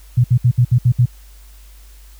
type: tone bursts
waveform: sine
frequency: 122.3 Hz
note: B2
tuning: 16 cents flat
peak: -8 dBFS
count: 7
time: 0.17-1.058 s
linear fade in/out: 10 ms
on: 72 ms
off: 64 ms
effects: added 50 Hz sine -39 dBFS peak until 2.19 s + white hiss -50 dBFS RMS until 2.19 s